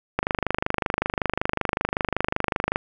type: click train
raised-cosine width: 0.5 ms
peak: -6 dBFS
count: 66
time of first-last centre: 0.19-2.759 s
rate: 25.3 Hz
effects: none